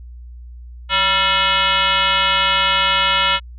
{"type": "tone with frequency modulation", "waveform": "sine", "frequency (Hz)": 2159, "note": "C#7", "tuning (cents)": -46, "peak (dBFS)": -13, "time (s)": [0.89, 3.4], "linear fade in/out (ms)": 50, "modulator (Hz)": 398, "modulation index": 3.2, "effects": ["added 60 Hz sine -33 dBFS peak until 3.58 s"]}